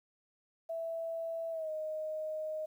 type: tone with pitch glide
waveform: sine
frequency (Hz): 659.3 to 622.3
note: E5 to D#5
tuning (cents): 0 to 0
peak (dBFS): -35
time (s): 0.69-2.66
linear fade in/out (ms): 10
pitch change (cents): -100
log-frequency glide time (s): 1.51-1.7
effects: 11-bit